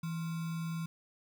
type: tone with sample-and-hold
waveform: sine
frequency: 164.81 Hz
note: E3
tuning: in tune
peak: -34 dBFS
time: 0.03-0.86 s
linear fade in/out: 5 ms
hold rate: 1225 Hz
effects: none